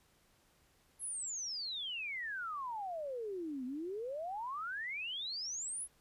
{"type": "exponential two-way sweep", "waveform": "sine", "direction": "down then up", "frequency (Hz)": [11175, 245.1, 11175], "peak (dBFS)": -38, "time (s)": [0.99, 5.88], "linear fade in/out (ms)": 50, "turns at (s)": 3.65, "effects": ["pink hiss -70 dBFS RMS until 6 s", "resampled to 32000 Hz"]}